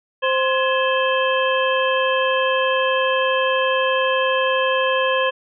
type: harmonic tone with a mistuned harmonic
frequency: 524 Hz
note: C5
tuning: 2 cents sharp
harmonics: 1 / 2 / 3 / 5 / 6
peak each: -19 / -22 / -24 / -26 / -27 dBFS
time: 0.22-5.31 s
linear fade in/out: 20 ms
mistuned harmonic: 3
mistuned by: +120 cents
effects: none